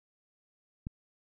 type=click; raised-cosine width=5 ms; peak=-24 dBFS; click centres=0.869 s; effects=none